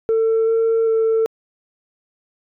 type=tone with pitch steps; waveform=sine; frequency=448.2 / 452.7 / 447.1 Hz; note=A4 / A4 / A4; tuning=+32 / +49 / +28 cents; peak=-12 dBFS; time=0.09-1.26 s; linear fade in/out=0 ms; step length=390 ms; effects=tanh soft clip ceiling -12 dBFS